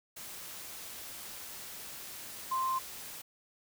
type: tone in noise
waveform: sine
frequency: 1046.5 Hz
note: C6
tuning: in tune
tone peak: -29 dBFS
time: 2.51-2.79 s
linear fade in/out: 10 ms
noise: white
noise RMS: -45 dBFS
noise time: 0.16-3.22 s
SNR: +13 dB
effects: none